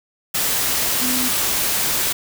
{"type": "tone in noise", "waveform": "sine", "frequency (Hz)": 252.5, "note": "B3", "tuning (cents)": 39, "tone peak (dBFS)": -24, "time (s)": [1.01, 1.29], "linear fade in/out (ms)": 10, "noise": "white", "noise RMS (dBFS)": -20, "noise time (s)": [0.34, 2.13], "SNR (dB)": -7, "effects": []}